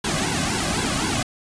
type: noise with flanger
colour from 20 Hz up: pink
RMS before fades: -23 dBFS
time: 0.04-1.23 s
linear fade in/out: 5 ms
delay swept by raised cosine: 1.6 to 2.23 ms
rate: 3.9 Hz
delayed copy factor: -1
effects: resampled to 22050 Hz